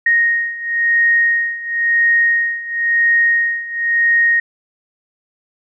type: beating tone pair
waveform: sine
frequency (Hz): 1864.7 / 1865.67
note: A#6 / A#6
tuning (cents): 0 / +1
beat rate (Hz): 0.97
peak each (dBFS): -17 / -14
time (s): 0.06-4.4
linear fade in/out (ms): 5
effects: none